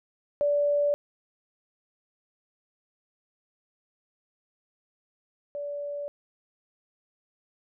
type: tone pair in turn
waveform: sine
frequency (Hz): 580 / 577.3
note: D5 / D5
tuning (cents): -22 / -30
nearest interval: unison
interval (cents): 8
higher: first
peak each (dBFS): -21 / -31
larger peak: first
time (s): 0.41-0.94 / 5.55-6.08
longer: neither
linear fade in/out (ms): 0
effects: none